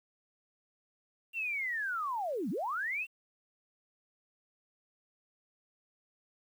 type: linear two-way sweep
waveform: sine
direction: down then up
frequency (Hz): 2775 to 164.5 to 2775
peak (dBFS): -32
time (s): 1.33-3.07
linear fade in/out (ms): 50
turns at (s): 2.5
effects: 10-bit